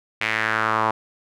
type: tone with band-pass filter sweep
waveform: sawtooth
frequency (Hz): 110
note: A2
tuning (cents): 0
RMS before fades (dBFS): -22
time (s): 0.21-0.91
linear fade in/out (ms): 5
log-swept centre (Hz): 2300 to 980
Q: 3.2
effects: none